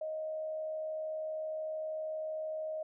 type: tone with frequency modulation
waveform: sine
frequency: 626 Hz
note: D#5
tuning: 10 cents sharp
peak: -35 dBFS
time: 0.01-2.83 s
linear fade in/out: 5 ms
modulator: 72.9 Hz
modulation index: 0.21
effects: none